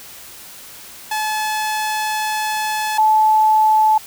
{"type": "tone pair in turn", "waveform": ["sawtooth", "sine"], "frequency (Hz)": [860, 867], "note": ["A5", "A5"], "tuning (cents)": [-40, -26], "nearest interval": "unison", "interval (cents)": 14, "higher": "second", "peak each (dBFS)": [-15, -10], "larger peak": "second", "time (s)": [[1.11, 2.98], [2.98, 3.98]], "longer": "first", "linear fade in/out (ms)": 5, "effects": ["white hiss -38 dBFS RMS until 4.06 s"]}